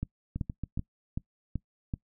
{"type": "two click trains", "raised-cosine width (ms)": 5, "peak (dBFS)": [-19, -21], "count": [6, 4], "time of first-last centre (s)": [[0.03, 1.938], [0.36, 0.775]], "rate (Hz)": [2.62, 7.23], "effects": ["noise-tail reverb RT60 0.1 s tail -22 dB re dry"]}